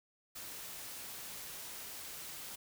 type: noise with amplitude modulation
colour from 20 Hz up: white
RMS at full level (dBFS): -45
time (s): 0.35-2.56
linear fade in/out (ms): 10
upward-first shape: sine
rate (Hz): 290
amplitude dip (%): 30
effects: none